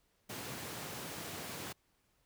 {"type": "high-pass noise", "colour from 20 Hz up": "pink", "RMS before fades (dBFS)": -44, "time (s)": [0.29, 1.73], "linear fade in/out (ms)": 10, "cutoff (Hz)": 100, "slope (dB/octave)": 24, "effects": ["pink hiss -75 dBFS RMS until 2.25 s"]}